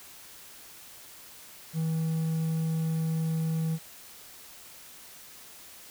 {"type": "tone with quantisation", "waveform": "triangle", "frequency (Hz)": 161.2, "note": "E3", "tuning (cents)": -38, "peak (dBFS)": -24, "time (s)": [1.73, 3.79], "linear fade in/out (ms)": 50, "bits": 9, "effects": ["white hiss -49 dBFS RMS until 5.9 s"]}